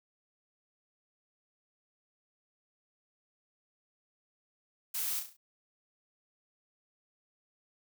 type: noise with echo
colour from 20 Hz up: blue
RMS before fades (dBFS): -35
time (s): 4.94-5.2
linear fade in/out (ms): 10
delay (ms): 34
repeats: 5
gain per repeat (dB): -6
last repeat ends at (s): 5.37
effects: none